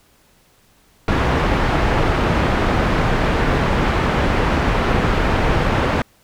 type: low-pass noise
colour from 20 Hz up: pink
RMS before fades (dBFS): -17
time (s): 1.08-6.02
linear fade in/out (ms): 2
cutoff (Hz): 2000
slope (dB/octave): 12
effects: pink hiss -55 dBFS RMS until 6.23 s